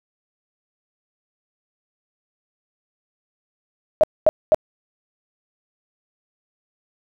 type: tone bursts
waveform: sine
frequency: 622.3 Hz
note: D#5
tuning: in tune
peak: -9 dBFS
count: 3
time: 4.01-4.545 s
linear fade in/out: 0 ms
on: 25 ms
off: 230 ms
effects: none